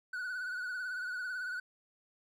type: tone with vibrato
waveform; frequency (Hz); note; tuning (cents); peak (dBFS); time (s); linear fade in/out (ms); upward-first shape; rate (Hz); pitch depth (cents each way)
triangle; 1480; F#6; 0; -34; 0.13-1.6; 5; triangle; 18; 67
effects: none